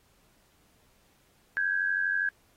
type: tone pair together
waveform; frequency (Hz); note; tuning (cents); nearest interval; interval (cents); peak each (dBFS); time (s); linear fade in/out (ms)
sine; 1568 / 1660.4; G6 / G#6; 0 / -1; minor second; 99; -28; 1.57-2.29; 0
effects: pink hiss -66 dBFS RMS until 2.56 s + AAC 48 kbps